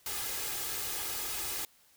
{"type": "noise with comb filter", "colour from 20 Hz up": "white", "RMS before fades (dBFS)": -36, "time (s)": [0.06, 1.65], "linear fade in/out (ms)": 2, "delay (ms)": 2.4, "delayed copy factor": 0.6, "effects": ["white hiss -64 dBFS RMS until 1.96 s"]}